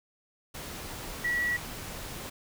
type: tone in noise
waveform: sine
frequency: 1936 Hz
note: B6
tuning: 35 cents flat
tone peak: -26 dBFS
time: 1.24-1.57 s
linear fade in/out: 10 ms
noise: pink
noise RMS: -40 dBFS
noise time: 0.54-2.3 s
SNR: +11 dB
effects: none